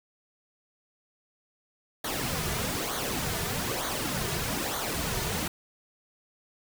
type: noise with flanger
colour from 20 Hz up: pink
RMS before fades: -31 dBFS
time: 2.04-5.48 s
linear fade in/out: 5 ms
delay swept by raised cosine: 0.38 to 3.78 ms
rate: 1.1 Hz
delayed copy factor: -0.65
effects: none